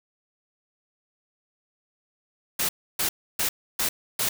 white noise bursts, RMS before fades -25 dBFS, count 5, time 2.59-4.29 s, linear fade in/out 5 ms, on 100 ms, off 300 ms, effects none

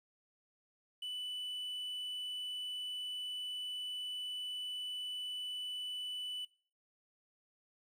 triangle tone with quantisation, 2984 Hz, F#7, 14 cents sharp, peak -38 dBFS, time 1.02-6.45 s, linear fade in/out 5 ms, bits 11, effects noise-tail reverb RT60 0.4 s tail -20 dB re dry

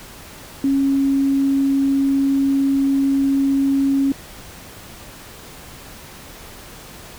sine tone, 274.2 Hz, C#4, 19 cents flat, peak -14 dBFS, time 0.64-4.12 s, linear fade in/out 2 ms, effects pink hiss -39 dBFS RMS until 7.18 s

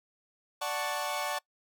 sawtooth chord, D major seventh, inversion none, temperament equal, 587.3 / 740 / 880 / 1108.7 Hz, D5 / F#5 / A5 / C#6, 0 / 0 / 0 / 0 cents, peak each -33 dBFS, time 0.61-1.39 s, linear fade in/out 10 ms, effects noise-tail reverb RT60 0.1 s tail -23 dB re dry

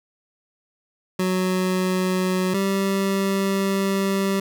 25% pulse tone pair in turn, 185 / 195.04 Hz, F#3 / G3, 0 / -8 cents, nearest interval minor second, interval 92 cents, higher second, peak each -16 dBFS, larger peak neither, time 1.19-2.54 / 2.54-4.4 s, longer second, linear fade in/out 5 ms, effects none

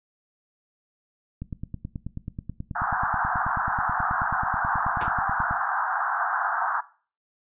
click train, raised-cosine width 5 ms, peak -20 dBFS, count 39, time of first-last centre 1.42-5.51 s, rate 9.29 Hz
white band-pass noise, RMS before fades -26 dBFS, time 2.75-6.81 s, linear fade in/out 10 ms, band 710 to 1600 Hz, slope 96 dB/octave
pink noise with exponential decay, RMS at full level -28 dBFS, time 5.01-5.13 s, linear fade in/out 1 ms, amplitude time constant 26 ms
effects noise-tail reverb RT60 0.4 s tail -18 dB re dry + resampled to 8000 Hz

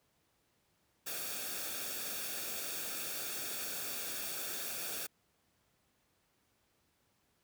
white noise with comb filter, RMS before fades -40 dBFS, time 1.06-5.07 s, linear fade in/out 10 ms, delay 0.99 ms, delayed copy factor -0.6, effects pink hiss -75 dBFS RMS until 7.43 s + high-pass 60 Hz 12 dB/octave

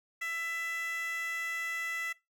15% pulse tone with high-pass filter, 665 Hz, E5, 15 cents sharp, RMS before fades -36 dBFS, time 0.21-2.13 s, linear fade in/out 10 ms, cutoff 1800 Hz, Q 4.8, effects noise-tail reverb RT60 0.2 s tail -20 dB re dry

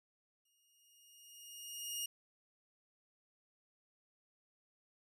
15% pulse tone with exponential growth, 2853 Hz, F7, 36 cents sharp, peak -30 dBFS, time 0.45-2.06 s, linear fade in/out 5 ms, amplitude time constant 350 ms, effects none

